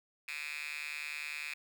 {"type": "tone with high-pass filter", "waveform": "5% pulse", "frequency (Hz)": 150, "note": "D3", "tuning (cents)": 37, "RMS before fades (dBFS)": -41, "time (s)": [0.28, 1.54], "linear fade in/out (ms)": 2, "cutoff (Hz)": 2500, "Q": 9.8, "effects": []}